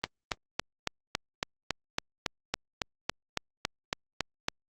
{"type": "click train", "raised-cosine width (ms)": 0.2, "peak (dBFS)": -10, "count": 17, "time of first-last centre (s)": [0.04, 4.484], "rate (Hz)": 3.6, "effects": ["Opus 24 kbps"]}